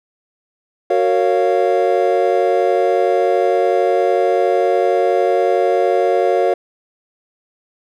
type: chord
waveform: triangle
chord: Gb major seventh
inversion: none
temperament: equal with one note detuned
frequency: 370 / 460.8 / 554.4 / 698.5 Hz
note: Gb4 / Bb4 / Db5 / F5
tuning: 0 / -20 / 0 / 0 cents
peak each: -16 dBFS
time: 0.9-6.54 s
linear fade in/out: 5 ms
effects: none